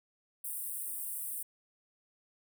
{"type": "high-pass noise", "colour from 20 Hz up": "pink", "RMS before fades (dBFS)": -39, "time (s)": [0.44, 1.43], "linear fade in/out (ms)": 5, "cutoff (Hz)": 8500, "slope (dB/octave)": 96, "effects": []}